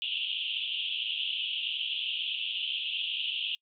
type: band-pass noise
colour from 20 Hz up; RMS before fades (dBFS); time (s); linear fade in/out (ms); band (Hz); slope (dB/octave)
white; -33; 0.02-3.55; 0; 2700 to 3400; 96
effects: noise-tail reverb RT60 0.1 s tail -26 dB re dry